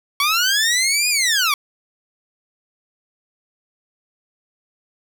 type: linear two-way sweep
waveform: 15% pulse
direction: up then down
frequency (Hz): 1108.7 to 2489 to 1108.7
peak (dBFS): -9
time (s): 0.2-1.54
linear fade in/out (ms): 2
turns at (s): 1.09
effects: none